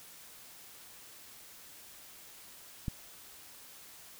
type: click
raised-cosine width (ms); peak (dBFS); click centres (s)
5; -21; 2.882
effects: white hiss -53 dBFS RMS until 4.19 s